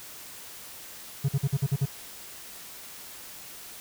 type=tone bursts; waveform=triangle; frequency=137.7 Hz; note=C#3; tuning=11 cents flat; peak=-19 dBFS; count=7; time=1.24-1.857 s; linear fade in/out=10 ms; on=47 ms; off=48 ms; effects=white hiss -44 dBFS RMS until 3.8 s